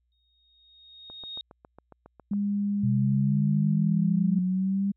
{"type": "tone with exponential growth", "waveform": "sine", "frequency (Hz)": 3729, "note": "A#7", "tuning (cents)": 0, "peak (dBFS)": -33, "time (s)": [0.12, 1.41], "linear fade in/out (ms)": 1, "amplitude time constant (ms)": 280}
{"type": "click train", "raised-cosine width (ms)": 1, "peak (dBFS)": -33, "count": 10, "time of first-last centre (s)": [1.1, 2.335], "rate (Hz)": 7.29}
{"type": "tone", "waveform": "sine", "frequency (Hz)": 202.8, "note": "G#3", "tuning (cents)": -41, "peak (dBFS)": -24, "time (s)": [2.31, 4.39], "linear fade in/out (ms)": 5}
{"type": "linear sweep", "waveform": "sine", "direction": "up", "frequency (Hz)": [123.47, 200.5], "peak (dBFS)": -23, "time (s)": [2.83, 4.92], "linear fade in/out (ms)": 10}
{"effects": ["added 60 Hz sine -70 dBFS peak until 4.96 s"]}